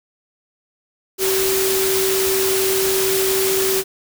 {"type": "tone in noise", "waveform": "sine", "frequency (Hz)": 383.4, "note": "G4", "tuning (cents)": -38, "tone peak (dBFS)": -18, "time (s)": [1.18, 3.84], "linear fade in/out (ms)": 50, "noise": "white", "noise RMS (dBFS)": -21, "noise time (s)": [1.18, 3.84], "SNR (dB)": 0, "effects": []}